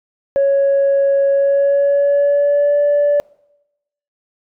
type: tone with pitch glide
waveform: sine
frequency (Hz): 554.4 to 580.3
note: C#5 to D5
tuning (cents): 0 to -21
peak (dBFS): -9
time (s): 0.36-3.2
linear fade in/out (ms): 0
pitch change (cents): +79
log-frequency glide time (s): 1.31-2.79
effects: noise-tail reverb RT60 0.9 s tail -25 dB re dry + tanh soft clip ceiling -8 dBFS